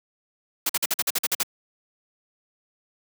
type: noise bursts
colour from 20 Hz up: white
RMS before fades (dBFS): -23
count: 10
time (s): 0.66-1.432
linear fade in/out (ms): 5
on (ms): 34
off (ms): 48
effects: high-pass 200 Hz 12 dB/octave